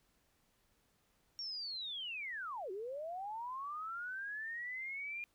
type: linear two-way sweep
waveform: sine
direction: down then up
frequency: 5588 to 360.8 to 2429 Hz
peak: -40 dBFS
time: 1.39-5.24 s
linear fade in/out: 0 ms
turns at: 2.71 s
effects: pink hiss -75 dBFS RMS until 5.34 s

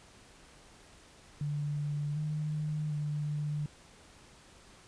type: tone with pitch steps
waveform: sine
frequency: 146.7 / 152.3 / 148.7 Hz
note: D3 / D#3 / D3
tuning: -2 / -37 / +22 cents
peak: -31 dBFS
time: 1.41-3.66 s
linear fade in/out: 2 ms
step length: 750 ms
effects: pink hiss -57 dBFS RMS until 4.87 s + resampled to 22050 Hz

